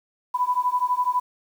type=beating tone pair; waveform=sine; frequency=987.8 / 999.8 Hz; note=B5 / B5; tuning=0 / +21 cents; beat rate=12 Hz; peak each=-23 dBFS; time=0.34-1.2 s; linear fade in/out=10 ms; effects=8-bit